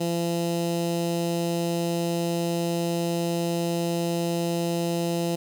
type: tone with notch filter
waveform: 15% pulse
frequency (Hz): 170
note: F3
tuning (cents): -46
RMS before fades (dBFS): -26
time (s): 0-5.36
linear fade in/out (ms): 10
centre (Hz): 1600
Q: 0.86
effects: none